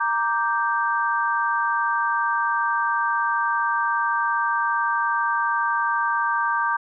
sine chord, G minor, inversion first, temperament equal, 932.3 / 1174.7 / 1568 Hz, Bb5 / D6 / G6, 0 / 0 / 0 cents, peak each -24 dBFS, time 0-6.77 s, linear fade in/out 10 ms, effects none

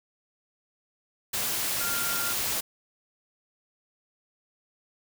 sine tone in noise, 1397 Hz, F6, in tune, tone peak -33 dBFS, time 1.8-2.33 s, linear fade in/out 10 ms, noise white, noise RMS -29 dBFS, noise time 1.33-2.61 s, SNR -7 dB, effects none

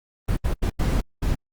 brown noise bursts at uneven times, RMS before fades -21 dBFS, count 5, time 0.28-0.37 / 0.44-0.54 / 0.62-0.7 / 0.79-1.01 / 1.22-1.35 s, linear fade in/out 10 ms, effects Opus 24 kbps

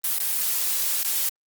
blue noise with dropouts, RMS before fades -24 dBFS, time 0.04-1.29 s, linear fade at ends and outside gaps 2 ms, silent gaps 0.186-0.2 / 1.032-1.046 s, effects Opus 32 kbps

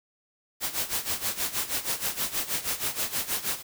white noise with tremolo, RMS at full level -27 dBFS, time 0.6-3.63 s, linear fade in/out 50 ms, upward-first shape sine, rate 6.3 Hz, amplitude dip 80%, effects none

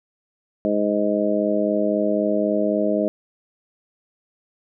harmonic tone, 103.83 Hz, G#2, in tune, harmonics 2 / 3 / 4 / 5 / 6, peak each -24 / -24 / -27 / -26 / -22 dBFS, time 0.65-3.08 s, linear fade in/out 0 ms, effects none

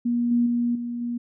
sine tone with level steps, 238.9 Hz, A#3, 43 cents sharp, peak -20 / -17 / -20 / -27 / -25 dBFS, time 0.05-1.18 s, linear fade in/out 10 ms, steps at 0.31 / 0.46 / 0.75 / 1.01 s, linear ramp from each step 5 ms, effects none

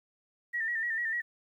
sine tone with vibrato, 1853 Hz, A#6, 11 cents flat, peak -29 dBFS, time 0.53-1.22 s, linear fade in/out 20 ms, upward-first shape square, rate 6.7 Hz, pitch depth 55 cents each way, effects 11-bit

